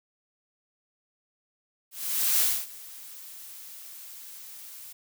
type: noise with ADSR envelope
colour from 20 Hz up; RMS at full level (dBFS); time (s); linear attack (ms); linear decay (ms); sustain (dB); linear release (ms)
blue; -22; 1.91-4.93; 490; 260; -22; 9
effects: none